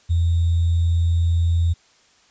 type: tone with sample-and-hold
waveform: sine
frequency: 84.4 Hz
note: E2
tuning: 41 cents sharp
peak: -15 dBFS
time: 0.09-1.74 s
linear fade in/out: 20 ms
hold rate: 3675 Hz
effects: white hiss -56 dBFS RMS until 2.3 s + resampled to 16000 Hz